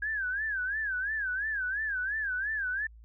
sine tone with vibrato, 1619 Hz, G#6, 45 cents flat, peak -29 dBFS, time 0.02-2.87 s, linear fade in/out 5 ms, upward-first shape sine, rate 2.9 Hz, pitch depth 160 cents each way, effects added 56 Hz sine -49 dBFS peak until 3.04 s

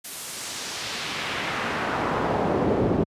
brown noise with band-pass filter sweep, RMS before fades -26 dBFS, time 0.04-3.04 s, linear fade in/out 10 ms, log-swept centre 12000 to 320 Hz, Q 1, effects high-pass 80 Hz 12 dB/octave + resampled to 32000 Hz

